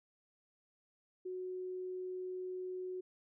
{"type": "tone", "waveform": "sine", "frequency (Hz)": 368.2, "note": "F#4", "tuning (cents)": -8, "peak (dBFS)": -39, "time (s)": [1.25, 3.01], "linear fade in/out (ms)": 10, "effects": []}